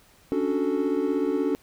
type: chord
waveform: triangle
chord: D major seventh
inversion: third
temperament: equal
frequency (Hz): 277.2 / 293.7 / 370 / 440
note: C#4 / D4 / F#4 / A4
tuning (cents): 0 / 0 / 0 / 0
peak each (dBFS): -26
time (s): 0.32-1.55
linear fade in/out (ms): 0
effects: pink hiss -57 dBFS RMS until 1.62 s